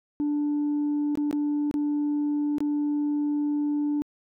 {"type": "tone with dropouts", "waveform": "sine", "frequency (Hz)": 293.7, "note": "D4", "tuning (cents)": 0, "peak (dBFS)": -21, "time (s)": [0.2, 4.02], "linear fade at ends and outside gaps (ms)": 0, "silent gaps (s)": [[1.154, 1.174], [1.311, 1.328], [1.712, 1.741], [2.583, 2.605]], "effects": ["tanh soft clip ceiling -21 dBFS"]}